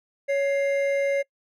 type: tone pair together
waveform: triangle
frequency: 557.5 / 2105 Hz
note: C#5 / C7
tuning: +10 / +10 cents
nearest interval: octave + major seventh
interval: 2300 cents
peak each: -19 / -30 dBFS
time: 0.28-1.23 s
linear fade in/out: 20 ms
effects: noise-tail reverb RT60 0.1 s tail -24 dB re dry